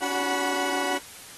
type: tone cluster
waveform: 20% pulse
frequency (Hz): 284.8 / 371.9 / 737 / 976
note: C#4 / F#4 / F#5 / B5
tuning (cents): +47 / +9 / -7 / -21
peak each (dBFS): -27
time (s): 0.01-0.99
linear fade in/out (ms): 20
effects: white hiss -44 dBFS RMS until 1.37 s + AAC 32 kbps